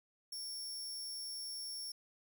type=tone; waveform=sawtooth; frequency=5470 Hz; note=F8; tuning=37 cents flat; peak=-39 dBFS; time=0.32-1.92 s; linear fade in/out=5 ms; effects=11-bit